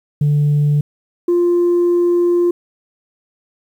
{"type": "tone pair in turn", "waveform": "sine", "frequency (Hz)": [146.83, 349.2], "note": ["D3", "F4"], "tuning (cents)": [0, 0], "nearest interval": "octave + minor third", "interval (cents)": 1500, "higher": "second", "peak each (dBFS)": -9, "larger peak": "neither", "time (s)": [[0.21, 0.81], [1.28, 2.51]], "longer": "second", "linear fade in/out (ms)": 5, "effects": ["tanh soft clip ceiling -9 dBFS", "8-bit"]}